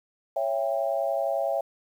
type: chord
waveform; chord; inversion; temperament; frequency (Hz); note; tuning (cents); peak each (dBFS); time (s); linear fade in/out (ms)
sine; C# diminished; none; just; 554.4 / 665.2 / 798.3; C#5 / E5 / G5; 0 / +16 / +31; -28 / -27 / -31; 0.36-1.61; 5
effects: 9-bit